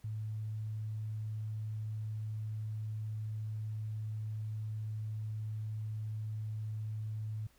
sine tone, 108.3 Hz, A2, 27 cents flat, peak -36 dBFS, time 0.04-7.47 s, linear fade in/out 5 ms, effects added 60 Hz sine -70 dBFS peak until 7.58 s + pink hiss -68 dBFS RMS until 7.58 s

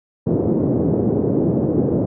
white band-pass noise, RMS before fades -18 dBFS, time 0.26-2.06 s, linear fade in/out 10 ms, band 100 to 430 Hz, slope 24 dB/octave, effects none

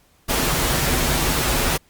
pink noise with comb filter, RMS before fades -20 dBFS, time 0.28-1.78 s, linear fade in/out 20 ms, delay 9.9 ms, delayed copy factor -0.6, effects pink hiss -58 dBFS RMS until 1.89 s + Opus 48 kbps

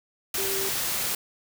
sine tone in noise, 389.5 Hz, G4, 11 cents flat, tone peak -31 dBFS, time 0.38-0.69 s, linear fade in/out 2 ms, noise white, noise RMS -28 dBFS, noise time 0.34-1.15 s, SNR -6 dB, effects none

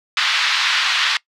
white band-pass noise, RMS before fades -18 dBFS, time 0.17-1.17 s, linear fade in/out 2 ms, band 1100 to 4100 Hz, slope 24 dB/octave, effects noise-tail reverb RT60 0.1 s tail -21 dB re dry

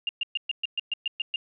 sine tone bursts, 2809 Hz, F7, 9 cents sharp, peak -24 dBFS, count 10, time 0.07-1.36 s, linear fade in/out 2 ms, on 21 ms, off 120 ms, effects none

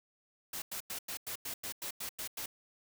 white noise bursts, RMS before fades -40 dBFS, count 11, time 0.53-2.46 s, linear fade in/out 5 ms, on 90 ms, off 94 ms, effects none

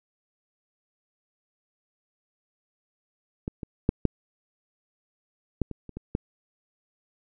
clicks, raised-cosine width 3 ms, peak -17 / -21 / -7 / -7 / -11 / -22 / -27 / -22 / -12 dBFS, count 9, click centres 3.479 / 3.632 / 3.891 / 4.053 / 5.617 / 5.713 / 5.893 / 5.97 / 6.151 s, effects none

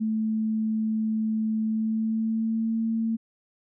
sine tone with pitch glide, 219 to 225.3 Hz, A3 to A3, -8 to +41 cents, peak -23 dBFS, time 0-3.17 s, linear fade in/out 20 ms, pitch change +49 cents, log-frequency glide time 1.62-2.78 s, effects none

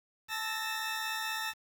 20% pulse tone cluster, 877 / 1313 / 1830 Hz, A5 / E6 / A#6, -6 / -7 / -32 cents, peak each -33 / -35 / -32 dBFS, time 0.28-1.54 s, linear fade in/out 50 ms, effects 9-bit

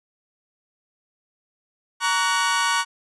sawtooth chord, F# major, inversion first, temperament equal with one note detuned, 932.3 / 1128.8 / 1480 Hz, A#5 / C#6 / F#6, 0 / +31 / 0 cents, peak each -20 dBFS, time 2-2.85 s, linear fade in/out 50 ms, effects resampled to 22050 Hz

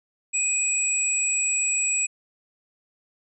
sine tone pair together, 2489 / 7771 Hz, D#7 / B8, 0 / -29 cents, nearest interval octave + minor sixth, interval 1971 cents, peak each -27 / -22 dBFS, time 0.33-2.07 s, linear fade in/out 20 ms, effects none

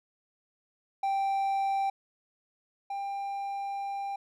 triangle tone pair in turn, 784 / 794.5 Hz, G5 / G5, 0 / +23 cents, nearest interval unison, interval 23 cents, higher second, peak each -24 / -30 dBFS, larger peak first, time 1.03-1.9 / 2.9-4.16 s, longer second, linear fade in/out 5 ms, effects none

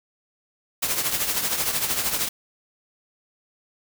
white noise with tremolo, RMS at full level -22 dBFS, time 0.82-2.29 s, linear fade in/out 10 ms, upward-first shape triangle, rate 13 Hz, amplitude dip 65%, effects none

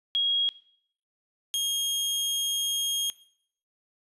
sine / sawtooth tone pair in turn, 3287 / 3251 Hz, G#7 / G#7, -19 / -38 cents, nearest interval unison, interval 19 cents, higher first, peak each -22 dBFS, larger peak neither, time 0.15-0.49 / 1.54-3.1 s, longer second, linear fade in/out 0 ms, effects noise-tail reverb RT60 0.6 s tail -19 dB re dry + resampled to 32000 Hz

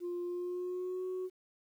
sine tone with pitch glide, 351.4 to 369.7 Hz, F4 to F#4, +11 to -1 cents, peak -33 dBFS, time 0-1.3 s, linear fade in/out 50 ms, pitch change +88 cents, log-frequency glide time 0.24-1.04 s, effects tanh soft clip ceiling -33 dBFS + 11-bit

